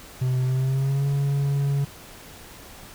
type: tone with pitch glide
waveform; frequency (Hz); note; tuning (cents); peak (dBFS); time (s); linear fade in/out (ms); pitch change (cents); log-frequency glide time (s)
triangle; 128 to 140.39; C3 to C#3; -38 to +22; -18; 0.21-1.85; 10; +160; 0.45-1.07
effects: pink hiss -44 dBFS RMS until 2.94 s